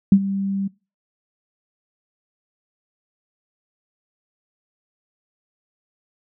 sine tone with ADSR envelope, 196 Hz, G3, in tune, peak -5 dBFS, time 0.12-0.68 s, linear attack 3 ms, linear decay 58 ms, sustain -16 dB, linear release 11 ms, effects noise-tail reverb RT60 0.3 s tail -23 dB re dry

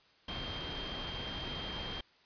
sine tone in noise, 3180 Hz, G7, 24 cents sharp, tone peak -42 dBFS, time 0.28-2.01 s, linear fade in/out 5 ms, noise pink, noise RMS -41 dBFS, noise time 0.28-2.01 s, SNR -4 dB, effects white hiss -65 dBFS RMS until 2.25 s + resampled to 11025 Hz

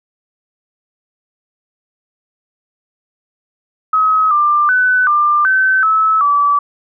sine tone with pitch steps, 1275 / 1189 / 1502 / 1192 / 1534 / 1300 / 1153 Hz, D#6 / D6 / F#6 / D6 / G6 / E6 / D6, +42 / +21 / +26 / +25 / -38 / -24 / -32 cents, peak -9 dBFS, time 3.93-6.59 s, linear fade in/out 5 ms, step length 380 ms, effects none

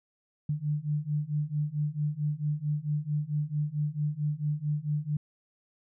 sine beating tone pair, 146.83 / 151.33 Hz, D3 / D#3, 0 / -48 cents, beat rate 4.5 Hz, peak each -31 / -30 dBFS, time 0.49-5.17 s, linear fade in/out 5 ms, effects none

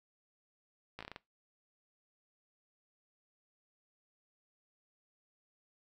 slowing click train, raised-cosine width 0.3 ms, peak -28 dBFS, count 7, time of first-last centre 0.99-1.161 s, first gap 16 ms, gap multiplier 1.23, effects noise-tail reverb RT60 0.2 s tail -20 dB re dry

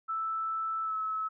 sine tone with pitch glide, 1318.5 to 1295.8 Hz, E6 to E6, 0 to -30 cents, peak -30 dBFS, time 0.08-1.29 s, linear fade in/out 20 ms, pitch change -30 cents, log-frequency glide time 0.83-0.95 s, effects none

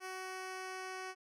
10% pulse tone with low-pass filter sweep, 374.4 Hz, F#4, 20 cents sharp, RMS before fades -44 dBFS, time 0-1.15 s, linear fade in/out 50 ms, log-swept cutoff 12000 to 8000 Hz, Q 0.71, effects none

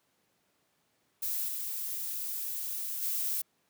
violet noise with level steps, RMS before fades -33 / -36 / -32 dBFS, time 1.22-3.42 s, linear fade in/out 10 ms, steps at 1.48 / 3.02 s, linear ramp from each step 10 ms, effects pink hiss -73 dBFS RMS until 3.69 s + high-pass 150 Hz 12 dB/octave

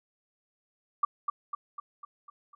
sine tone with echo, 1169 Hz, D6, 8 cents flat, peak -20 dBFS, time 1.03-1.05 s, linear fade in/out 5 ms, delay 250 ms, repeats 6, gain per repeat -5 dB, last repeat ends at 2.55 s, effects none

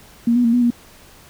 sine tone with pitch steps, 234.4 / 244.3 / 231.5 / 244.7 / 238.4 Hz, A#3 / B3 / A#3 / B3 / A#3, +10 / -19 / -12 / -16 / +39 cents, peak -12 dBFS, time 0.27-0.705 s, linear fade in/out 5 ms, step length 87 ms, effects pink hiss -46 dBFS RMS until 1.29 s

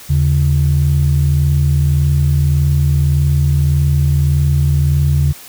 sine tone pair together, 79.09 / 140.8 Hz, D#2 / C#3, +29 / +27 cents, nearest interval minor seventh, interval 998 cents, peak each -12 / -11 dBFS, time 0.09-5.33 s, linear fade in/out 20 ms, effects tanh soft clip ceiling -4 dBFS + white hiss -36 dBFS RMS until 5.48 s

